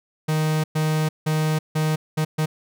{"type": "tone bursts at uneven times", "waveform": "45% pulse", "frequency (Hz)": 155.56, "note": "D#3", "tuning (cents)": 0, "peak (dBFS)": -19, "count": 6, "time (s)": [[0.28, 0.64], [0.75, 1.09], [1.26, 1.59], [1.75, 1.96], [2.17, 2.25], [2.38, 2.46]], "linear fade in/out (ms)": 10, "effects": []}